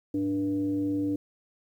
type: tone with frequency modulation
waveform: sine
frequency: 293.7 Hz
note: D4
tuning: in tune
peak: -25 dBFS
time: 0.14-1.16 s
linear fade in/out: 5 ms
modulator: 188 Hz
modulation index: 0.47
effects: 10-bit